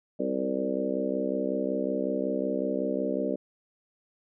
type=harmonic tone with a mistuned harmonic; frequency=65.41 Hz; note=C2; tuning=in tune; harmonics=3 / 4 / 5 / 6 / 7 / 8 / 9; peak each=-35 / -32 / -34 / -37 / -33 / -36 / -33 dBFS; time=0.19-3.36 s; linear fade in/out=10 ms; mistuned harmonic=8; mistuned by=-18 cents; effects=none